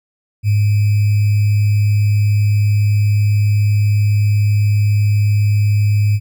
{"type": "tone with sample-and-hold", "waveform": "sine", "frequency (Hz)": 103.83, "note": "G#2", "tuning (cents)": 0, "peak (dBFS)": -10, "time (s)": [0.43, 6.2], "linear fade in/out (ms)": 50, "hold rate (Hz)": 2450, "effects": []}